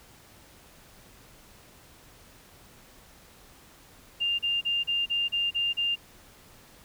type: tone bursts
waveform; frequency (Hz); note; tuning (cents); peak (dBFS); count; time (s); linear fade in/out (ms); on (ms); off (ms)
sine; 2800; F7; +4; -24; 8; 4.2-5.958; 20; 190; 34
effects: pink hiss -54 dBFS RMS until 6.84 s